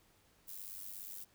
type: noise with amplitude modulation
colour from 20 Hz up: violet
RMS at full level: -44 dBFS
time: 0.47-1.25 s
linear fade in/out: 20 ms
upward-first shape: sine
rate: 97 Hz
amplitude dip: 75%
effects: pink hiss -69 dBFS RMS until 1.34 s